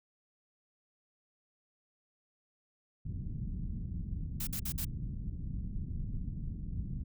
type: low-pass noise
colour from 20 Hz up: pink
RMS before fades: -38 dBFS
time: 3.05-7.04 s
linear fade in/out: 10 ms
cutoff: 200 Hz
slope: 24 dB/octave
type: noise bursts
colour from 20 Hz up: blue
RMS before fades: -38 dBFS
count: 4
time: 4.4-4.849 s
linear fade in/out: 5 ms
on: 71 ms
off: 55 ms
effects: none